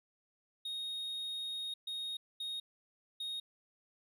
triangle tone bursts at uneven times, 3729 Hz, A#7, in tune, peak -36 dBFS, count 4, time 0.65-1.74 / 1.87-2.17 / 2.4-2.6 / 3.2-3.4 s, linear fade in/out 5 ms, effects none

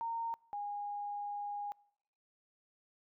sine tone pair in turn, 920 / 819.6 Hz, A#5 / G#5, -23 / -23 cents, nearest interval major second, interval 200 cents, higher first, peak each -35 / -37 dBFS, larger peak first, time 0.01-0.34 / 0.53-1.72 s, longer second, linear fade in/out 0 ms, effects noise-tail reverb RT60 0.8 s tail -26 dB re dry

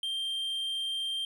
triangle tone, 3168 Hz, G7, 18 cents sharp, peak -29 dBFS, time 0.03-1.25 s, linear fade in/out 2 ms, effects none

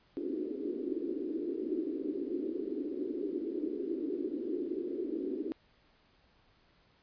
white band-pass noise, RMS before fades -36 dBFS, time 0.17-5.52 s, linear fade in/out 0 ms, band 280 to 380 Hz, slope 48 dB/octave, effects pink hiss -67 dBFS RMS until 7.02 s + resampled to 11025 Hz

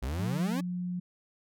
40% pulse exponential sweep, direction up, 58.4 to 293.7 Hz, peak -30 dBFS, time 0.02-0.61 s, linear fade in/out 10 ms
sine tone with pitch glide, 180.7 to 178.83 Hz, F#3 to F3, -41 to +41 cents, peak -31 dBFS, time 0.19-1 s, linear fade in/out 10 ms, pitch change -18 cents, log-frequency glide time 0.41-0.59 s
effects none

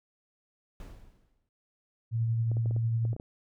brown noise with exponential decay, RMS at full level -40 dBFS, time 0.8-1.49 s, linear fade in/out 1 ms, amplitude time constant 150 ms
sine tone with tremolo, 114.5 Hz, A#2, 31 cents flat, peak -24 dBFS, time 2.11-3.16 s, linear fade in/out 50 ms, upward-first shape sine, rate 11 Hz, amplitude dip 25%
clicks, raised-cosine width 2 ms, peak -28 dBFS, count 9, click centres 2.516 / 2.569 / 2.659 / 2.71 / 2.764 / 3.052 / 3.131 / 3.164 / 3.199 s
effects none

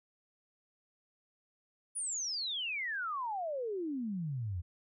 sine exponential sweep, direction down, 9956 to 82 Hz, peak -34 dBFS, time 1.95-4.62 s, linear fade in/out 20 ms, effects none

